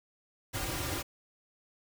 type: noise with comb filter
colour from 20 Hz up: pink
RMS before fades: -35 dBFS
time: 0.53-1.03 s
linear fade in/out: 20 ms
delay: 4.6 ms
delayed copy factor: -1
effects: none